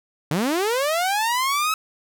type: linear sweep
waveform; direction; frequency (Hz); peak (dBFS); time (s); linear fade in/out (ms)
sawtooth; up; 138.59 to 1300; -16; 0.31-1.74; 2
effects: none